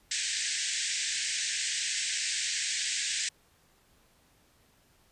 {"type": "band-pass noise", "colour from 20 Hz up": "white", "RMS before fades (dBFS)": -32, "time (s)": [0.11, 3.29], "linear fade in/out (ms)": 5, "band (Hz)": [1600, 8400], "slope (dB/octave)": 96, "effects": ["pink hiss -65 dBFS RMS until 5.11 s", "resampled to 32000 Hz"]}